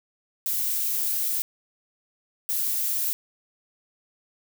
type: noise bursts at uneven times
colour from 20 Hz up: violet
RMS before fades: -26 dBFS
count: 2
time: 0.46-1.42 / 2.49-3.13 s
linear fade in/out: 0 ms
effects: none